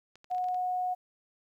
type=clicks; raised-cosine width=0.2 ms; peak=-36 dBFS; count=8; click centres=0.156 / 0.244 / 0.314 / 0.348 / 0.382 / 0.442 / 0.486 / 0.545 s
type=tone; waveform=sine; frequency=730 Hz; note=F#5; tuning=24 cents flat; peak=-28 dBFS; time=0.3-0.95 s; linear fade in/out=20 ms
effects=11-bit